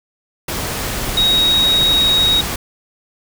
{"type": "tone in noise", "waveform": "sine", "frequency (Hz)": 3780, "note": "A#7", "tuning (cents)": 23, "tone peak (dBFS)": -11, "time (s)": [1.17, 2.41], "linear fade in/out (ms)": 5, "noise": "pink", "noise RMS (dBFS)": -22, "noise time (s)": [0.48, 2.56], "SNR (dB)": 8, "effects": []}